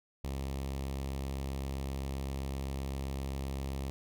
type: tone with notch filter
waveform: sawtooth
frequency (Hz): 67.7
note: C#2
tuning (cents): -40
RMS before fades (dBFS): -37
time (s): 0.24-3.9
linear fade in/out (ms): 0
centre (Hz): 1500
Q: 1.7
effects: none